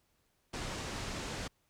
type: low-pass noise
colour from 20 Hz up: pink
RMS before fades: -40 dBFS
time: 0.53-1.48 s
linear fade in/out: 10 ms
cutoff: 7900 Hz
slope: 24 dB/octave
effects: pink hiss -75 dBFS RMS until 1.69 s